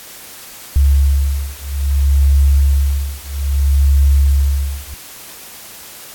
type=beating tone pair; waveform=sine; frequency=69.3 / 69.91 Hz; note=C#2 / C#2; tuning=0 / +15 cents; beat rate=0.61 Hz; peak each=-13 / -13 dBFS; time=0.76-4.94 s; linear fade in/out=0 ms; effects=white hiss -35 dBFS RMS until 6.14 s + AAC 64 kbps